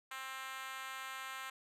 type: tone with high-pass filter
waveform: 5% pulse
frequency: 264.4 Hz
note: C4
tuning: 18 cents sharp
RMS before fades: -45 dBFS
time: 0.11-1.5 s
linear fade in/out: 5 ms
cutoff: 1100 Hz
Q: 1.7
effects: resampled to 32000 Hz